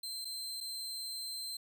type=tone with dropouts; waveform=sawtooth; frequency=4117 Hz; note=C8; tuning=29 cents flat; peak=-36 dBFS; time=0.03-1.57 s; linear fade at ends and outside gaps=5 ms; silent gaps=0.247-0.252 / 0.605-0.609 s; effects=none